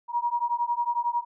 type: beating tone pair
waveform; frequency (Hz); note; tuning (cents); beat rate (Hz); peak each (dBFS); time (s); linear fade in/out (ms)
sine; 948 / 959; A#5 / A#5; +29 / +49; 11; -27; 0.08-1.25; 50
effects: none